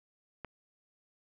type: click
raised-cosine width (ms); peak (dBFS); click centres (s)
0.5; -26; 0.447
effects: none